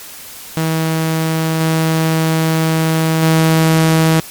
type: tone with level steps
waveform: sawtooth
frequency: 160.7 Hz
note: E3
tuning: 44 cents flat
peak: -10 / -8 / -5 dBFS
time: 0.57-4.2 s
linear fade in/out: 0 ms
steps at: 1.6 / 3.22 s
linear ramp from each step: 10 ms
effects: white hiss -33 dBFS RMS until 4.3 s + MP3 96 kbps